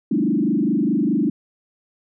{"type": "tone with frequency modulation", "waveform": "sine", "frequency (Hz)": 256, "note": "C4", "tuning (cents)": -38, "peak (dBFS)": -16, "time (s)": [0.11, 1.3], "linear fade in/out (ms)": 5, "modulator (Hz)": 24.8, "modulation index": 2.8, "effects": []}